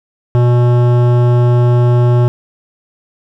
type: tone with hard clipping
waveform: sine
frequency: 121.6 Hz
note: B2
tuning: 26 cents flat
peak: -9 dBFS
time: 0.35-2.28 s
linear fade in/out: 0 ms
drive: 15 dB
effects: none